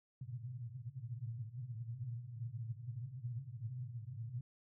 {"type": "band-pass noise", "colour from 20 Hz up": "white", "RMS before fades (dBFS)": -45, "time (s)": [0.21, 4.41], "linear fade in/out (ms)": 5, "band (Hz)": [110, 130], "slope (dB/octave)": 96, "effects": []}